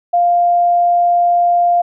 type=tone; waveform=sine; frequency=699 Hz; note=F5; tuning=1 cent sharp; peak=-9 dBFS; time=0.13-1.82 s; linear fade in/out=10 ms; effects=none